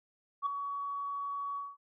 sine tone with ADSR envelope, 1128 Hz, C#6, 30 cents sharp, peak -25 dBFS, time 0.42-1.77 s, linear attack 43 ms, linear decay 5 ms, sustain -9 dB, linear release 210 ms, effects tanh soft clip ceiling -24 dBFS

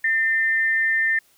sine tone pair together, 1806 / 2068 Hz, A6 / C7, +45 / -21 cents, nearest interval major second, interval 234 cents, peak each -18 / -26 dBFS, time 0.04-1.19 s, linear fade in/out 5 ms, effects white hiss -59 dBFS RMS until 1.37 s

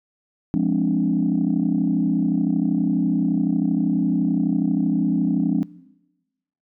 sine chord, D half-diminished seventh, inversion first, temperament equal, 174.61 / 207.7 / 261.6 / 293.7 Hz, F3 / Ab3 / C4 / D4, 0 / 0 / 0 / 0 cents, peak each -22 dBFS, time 0.54-5.63 s, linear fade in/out 0 ms, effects noise-tail reverb RT60 1.0 s tail -20 dB re dry + tanh soft clip ceiling -10 dBFS

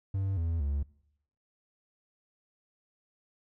triangle tone with pitch steps, 97 / 82.99 / 71.01 Hz, G2 / E2 / C#2, -18 / +12 / +42 cents, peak -26 dBFS, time 0.14-0.83 s, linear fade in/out 5 ms, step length 230 ms, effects noise-tail reverb RT60 0.8 s tail -23 dB re dry

